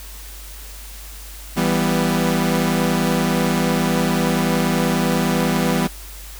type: chord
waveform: sawtooth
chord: E minor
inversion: none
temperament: equal with one note detuned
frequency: 165.77 / 196 / 246.9 Hz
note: E3 / G3 / B3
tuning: +10 / 0 / 0 cents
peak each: -17 dBFS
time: 1.56-5.88 s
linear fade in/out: 20 ms
effects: added 50 Hz sine -35 dBFS peak until 6.39 s + white hiss -39 dBFS RMS until 6.39 s